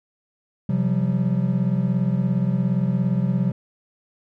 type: chord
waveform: triangle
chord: C suspended fourth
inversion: none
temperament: equal with one note detuned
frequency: 130.81 / 174.61 / 191.85 Hz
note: C3 / F3 / G3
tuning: 0 / 0 / -37 cents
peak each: -21 dBFS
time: 0.69-3.52 s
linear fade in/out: 5 ms
effects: none